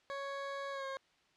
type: tone with pitch glide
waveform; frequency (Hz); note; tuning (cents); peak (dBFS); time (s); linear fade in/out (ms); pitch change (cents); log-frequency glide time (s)
20% pulse; 555 to 538.3; C#5 to C5; +2 to +49; -34; 0.1-0.97; 0; -53; 0.71-0.86
effects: white hiss -70 dBFS RMS until 1.36 s + low-pass 4000 Hz 12 dB/octave